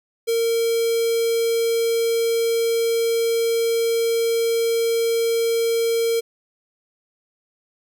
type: tone with notch filter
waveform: square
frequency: 460 Hz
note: A#4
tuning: 23 cents flat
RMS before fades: -20 dBFS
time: 0.27-6.21 s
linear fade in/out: 20 ms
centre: 1500 Hz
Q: 0.95
effects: none